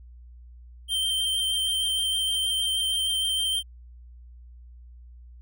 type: tone with vibrato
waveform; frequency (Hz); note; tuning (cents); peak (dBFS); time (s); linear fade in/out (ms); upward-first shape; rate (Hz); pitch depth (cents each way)
square; 3136; G7; 0; -24; 0.88-3.63; 50; sine; 6.4; 14
effects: added 60 Hz sine -44 dBFS peak until 5.41 s